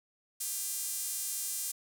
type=tone with high-pass filter; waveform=sawtooth; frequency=401.7 Hz; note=G4; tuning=42 cents sharp; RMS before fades=-36 dBFS; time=0.4-1.72 s; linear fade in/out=10 ms; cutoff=8300 Hz; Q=1.4; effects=none